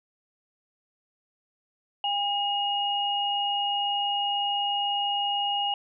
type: tone pair together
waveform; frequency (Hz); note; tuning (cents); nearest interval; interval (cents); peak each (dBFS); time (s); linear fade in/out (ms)
sine; 807.2 / 2871; G#5 / F7; -49 / +47; octave + minor seventh; 2196; -27; 2.04-5.74; 2
effects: none